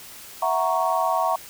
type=chord; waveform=sine; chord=F# dominant seventh; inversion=third; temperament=equal; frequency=659.3 / 740 / 932.3 / 1108.7 Hz; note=E5 / F#5 / A#5 / C#6; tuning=0 / 0 / 0 / 0 cents; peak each=-25 dBFS; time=0.42-1.36 s; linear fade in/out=5 ms; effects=white hiss -42 dBFS RMS until 1.49 s